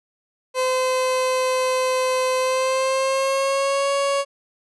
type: tone with pitch glide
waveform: 30% pulse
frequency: 514 to 557.3 Hz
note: C5 to C#5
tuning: -31 to +9 cents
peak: -16 dBFS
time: 0.54-4.25 s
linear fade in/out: 50 ms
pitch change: +140 cents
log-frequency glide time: 2.38-3.91 s
effects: resampled to 24000 Hz